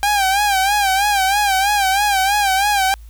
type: tone with vibrato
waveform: sawtooth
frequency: 795 Hz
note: G5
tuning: 24 cents sharp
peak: -10 dBFS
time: 0.03-2.94 s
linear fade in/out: 0 ms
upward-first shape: sine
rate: 3.1 Hz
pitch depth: 86 cents each way
effects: added 55 Hz sine -35 dBFS peak until 3.09 s + white hiss -55 dBFS RMS until 3.09 s